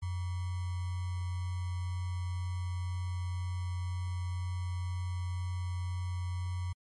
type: tone with sample-and-hold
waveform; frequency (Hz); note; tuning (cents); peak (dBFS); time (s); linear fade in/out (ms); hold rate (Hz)
sine; 89.8; F2; +49; -32; 0.02-6.73; 10; 1050
effects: MP3 48 kbps